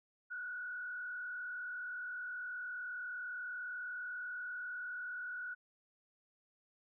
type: tone with frequency modulation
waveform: sine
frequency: 1466 Hz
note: F#6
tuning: 16 cents flat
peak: -40 dBFS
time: 0.3-5.55 s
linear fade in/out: 20 ms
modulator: 39.7 Hz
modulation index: 0.93
effects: none